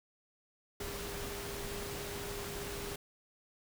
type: tone in noise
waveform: sine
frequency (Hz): 403.9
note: G#4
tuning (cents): -48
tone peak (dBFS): -44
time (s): 0.8-2.96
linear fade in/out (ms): 5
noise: pink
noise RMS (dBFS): -42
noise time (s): 0.8-2.96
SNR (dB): -5
effects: none